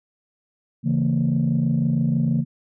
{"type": "chord", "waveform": "sine", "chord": "A# diminished", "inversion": "first", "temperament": "equal with one note detuned", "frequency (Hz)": [138.59, 164.81, 228.3], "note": ["C#3", "E3", "A#3"], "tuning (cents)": [0, 0, -36], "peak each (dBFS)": -21, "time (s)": [0.83, 2.45], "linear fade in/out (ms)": 50, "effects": ["tanh soft clip ceiling -12 dBFS"]}